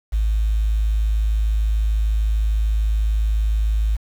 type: tone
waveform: sine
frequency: 53.4 Hz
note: G#1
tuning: 49 cents sharp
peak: -15 dBFS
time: 0.12-3.97 s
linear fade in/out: 20 ms
effects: tanh soft clip ceiling -11 dBFS + 7-bit